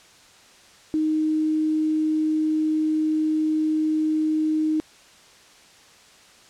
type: tone with quantisation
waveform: sine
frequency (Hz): 311.1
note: D#4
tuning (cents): 0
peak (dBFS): -19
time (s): 0.94-4.8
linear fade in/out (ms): 0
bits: 8
effects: white hiss -51 dBFS RMS until 6.49 s + low-pass 7000 Hz 12 dB/octave